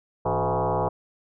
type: tone with frequency modulation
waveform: sine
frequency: 166.2 Hz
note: E3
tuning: 15 cents sharp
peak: -21 dBFS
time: 0.25-0.89 s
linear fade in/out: 10 ms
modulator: 135 Hz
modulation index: 6.6
effects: none